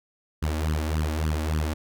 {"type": "tone with flanger", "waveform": "sawtooth", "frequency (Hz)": 77.5, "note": "D#2", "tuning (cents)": -6, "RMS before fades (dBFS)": -26, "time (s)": [0.42, 1.74], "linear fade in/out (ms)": 10, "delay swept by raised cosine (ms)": [0.63, 3.63], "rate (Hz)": 3.5, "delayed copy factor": 0.85, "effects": []}